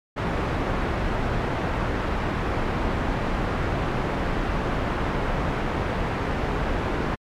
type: low-pass noise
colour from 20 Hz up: pink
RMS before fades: -25 dBFS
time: 0.16-7.16 s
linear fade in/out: 20 ms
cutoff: 1700 Hz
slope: 12 dB/octave
effects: MP3 96 kbps